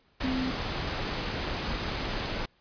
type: tone in noise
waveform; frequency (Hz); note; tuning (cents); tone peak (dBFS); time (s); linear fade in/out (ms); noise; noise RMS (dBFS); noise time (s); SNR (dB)
sine; 258.6; C4; -20; -28; 0.23-0.51; 10; pink; -32; 0.2-2.46; +1
effects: pink hiss -66 dBFS RMS until 2.6 s + resampled to 11025 Hz